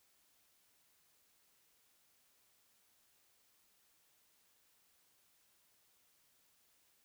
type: silence
effects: white hiss -73 dBFS RMS until 7.04 s